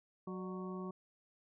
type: harmonic tone with a mistuned harmonic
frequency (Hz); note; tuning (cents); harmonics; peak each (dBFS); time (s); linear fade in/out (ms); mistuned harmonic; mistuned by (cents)
185; F#3; 0; 1 / 2 / 3 / 4 / 5 / 6; -42 / -45 / -55 / -58 / -56 / -50; 0.27-0.91; 5; 3; +120
effects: none